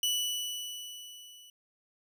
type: tone with level ramp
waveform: sawtooth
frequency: 2960 Hz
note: F#7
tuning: in tune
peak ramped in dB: -23 to -49 dBFS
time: 0.03-1.5 s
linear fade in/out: 2 ms
effects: none